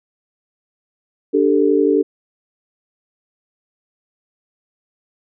sine chord, D suspended fourth, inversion none, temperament equal with one note detuned, 293.7 / 392 / 443.6 Hz, D4 / G4 / A4, 0 / 0 / +14 cents, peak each -16 dBFS, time 1.33-2.03 s, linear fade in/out 20 ms, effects none

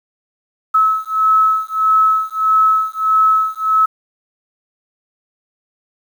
sine beating tone pair, 1294 / 1295.6 Hz, E6 / E6, -32 / -30 cents, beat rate 1.6 Hz, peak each -14 dBFS, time 0.74-3.86 s, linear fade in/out 10 ms, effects 7-bit

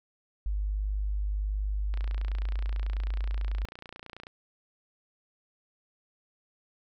sine tone, 50.7 Hz, G#1, 41 cents flat, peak -27 dBFS, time 0.46-3.65 s, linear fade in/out 0 ms
click train, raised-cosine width 0.3 ms, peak -27 dBFS, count 69, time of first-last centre 1.94-4.269 s, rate 29.2 Hz
effects none

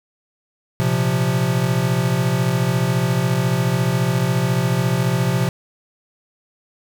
square chord, Bb suspended second, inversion none, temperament equal, 116.54 / 130.81 / 174.61 Hz, Bb2 / C3 / F3, 0 / 0 / 0 cents, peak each -24 / -20 / -22 dBFS, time 0.8-5.49 s, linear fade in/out 0 ms, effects none

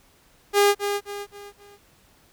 sawtooth tone with echo, 406.3 Hz, G#4, 38 cents flat, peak -11 dBFS, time 0.53-0.75 s, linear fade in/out 50 ms, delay 260 ms, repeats 4, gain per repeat -8 dB, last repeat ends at 1.79 s, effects pink hiss -58 dBFS RMS until 2.32 s

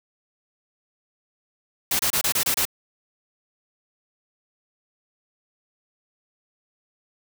white noise bursts, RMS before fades -22 dBFS, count 7, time 1.91-2.653 s, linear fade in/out 5 ms, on 83 ms, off 27 ms, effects none

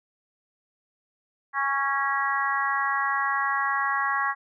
harmonic tone with a mistuned harmonic, 275 Hz, C#4, 14 cents flat, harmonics 3 / 4 / 5 / 6 / 7, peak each -31 / -26 / -34 / -29 / -30 dBFS, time 1.53-4.35 s, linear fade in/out 50 ms, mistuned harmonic 4, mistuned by +20 cents, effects none

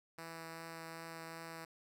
5% pulse tone with vibrato, 164.2 Hz, E3, 6 cents flat, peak -35 dBFS, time 0.18-1.65 s, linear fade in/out 5 ms, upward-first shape triangle, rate 2.6 Hz, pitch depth 9 cents each way, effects none

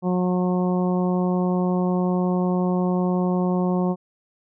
harmonic tone, 181.1 Hz, F#3, 37 cents flat, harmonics 1 / 2 / 3 / 4 / 5 / 6, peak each -20 / -26 / -30 / -32 / -34 / -36 dBFS, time 0.02-3.96 s, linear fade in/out 50 ms, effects none

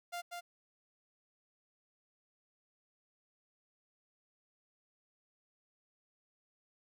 sawtooth tone with echo, 698 Hz, F5, 1 cent flat, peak -35 dBFS, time 0.12-0.22 s, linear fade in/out 20 ms, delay 190 ms, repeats 1, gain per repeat -3 dB, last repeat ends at 0.41 s, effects none

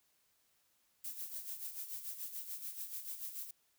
violet noise with tremolo, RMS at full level -42 dBFS, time 1.04-3.51 s, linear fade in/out 5 ms, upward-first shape sine, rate 6.9 Hz, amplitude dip 65%, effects white hiss -75 dBFS RMS until 3.78 s

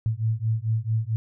sine beating tone pair, 109.2 / 113.7 Hz, A2 / A#2, -13 / -43 cents, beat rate 4.5 Hz, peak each -25 dBFS, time 0.06-1.16 s, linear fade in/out 0 ms, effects none

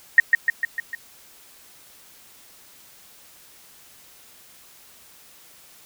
sine tone with echo, 1864.7 Hz, A#6, in tune, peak -6 dBFS, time 0.18-0.2 s, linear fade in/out 2 ms, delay 150 ms, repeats 5, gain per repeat -4 dB, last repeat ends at 0.95 s, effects white hiss -50 dBFS RMS until 5.85 s

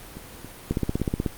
two click trains, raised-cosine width 3 ms, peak -10 / -24 dBFS, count 10 / 4, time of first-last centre 0.71-1.262 / 0.17-0.999 s, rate 16.3 / 3.62 Hz, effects pink hiss -43 dBFS RMS until 1.37 s + Opus 32 kbps

